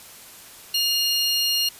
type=tone pair together; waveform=sawtooth; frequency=2838 / 4257 Hz; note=F7 / C8; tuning=+27 / +29 cents; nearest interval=perfect fifth; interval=702 cents; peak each=-19 dBFS; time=0.74-1.69 s; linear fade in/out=5 ms; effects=white hiss -44 dBFS RMS until 1.79 s + resampled to 32000 Hz